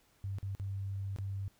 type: tone with dropouts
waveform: sine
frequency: 98 Hz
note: G2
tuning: in tune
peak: -35 dBFS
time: 0.24-1.48 s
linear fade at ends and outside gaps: 0 ms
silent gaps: 0.385-0.429 / 0.55-0.598 / 1.162-1.186 s
effects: pink hiss -69 dBFS RMS until 1.59 s